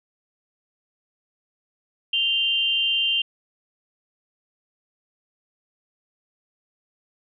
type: tone pair together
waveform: sine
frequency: 2794 / 3136 Hz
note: F7 / G7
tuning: 0 / 0 cents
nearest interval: major second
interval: 200 cents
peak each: -22 dBFS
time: 2.13-3.22 s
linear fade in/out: 5 ms
effects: none